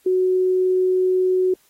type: tone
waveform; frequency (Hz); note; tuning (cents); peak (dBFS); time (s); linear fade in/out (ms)
sine; 370; F#4; 0; -15; 0.06-1.54; 5
effects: white hiss -59 dBFS RMS until 1.69 s + AAC 48 kbps